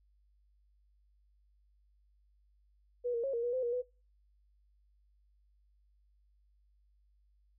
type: tone with pitch steps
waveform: sine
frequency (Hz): 487.4 / 466.8 / 544 / 468.1 / 483.1 / 514 / 476.4 / 497.1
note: B4 / A#4 / C#5 / A#4 / B4 / C5 / A#4 / B4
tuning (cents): -23 / +2 / -33 / +7 / -38 / -31 / +38 / +11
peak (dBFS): -31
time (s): 3.04-3.824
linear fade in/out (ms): 20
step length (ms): 98
effects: noise-tail reverb RT60 0.3 s tail -22 dB re dry + added 50 Hz sine -66 dBFS peak until 7.58 s